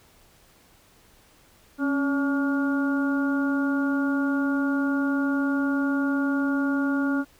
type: harmonic tone with a mistuned harmonic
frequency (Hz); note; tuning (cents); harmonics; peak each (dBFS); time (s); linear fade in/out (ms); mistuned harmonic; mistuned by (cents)
284.5; C#4; +45; 1 / 2 / 3 / 4 / 5; -22 / -35 / -39 / -38 / -31; 1.78-7.25; 50; 1; -53
effects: pink hiss -57 dBFS RMS until 7.39 s